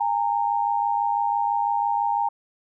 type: tone pair together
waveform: sine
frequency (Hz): 814 / 920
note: G#5 / A#5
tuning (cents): -35 / -23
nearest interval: major second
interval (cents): 212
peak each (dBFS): -23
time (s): 0-2.29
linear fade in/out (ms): 10
effects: none